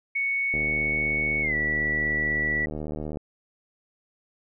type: tone with pitch glide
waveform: sine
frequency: 2219 to 1954.2 Hz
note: C#7 to B6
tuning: +1 to -19 cents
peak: -23 dBFS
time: 0.15-2.66 s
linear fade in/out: 10 ms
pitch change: -220 cents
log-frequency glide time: 1.42-1.55 s
type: click train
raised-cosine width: 2 ms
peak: -20 dBFS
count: 201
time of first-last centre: 0.54-3.172 s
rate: 76 Hz
effects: none